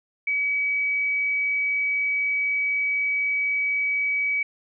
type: tone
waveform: sine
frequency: 2276 Hz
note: C#7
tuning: 45 cents sharp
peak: -21 dBFS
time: 0.27-4.43 s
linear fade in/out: 5 ms
effects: none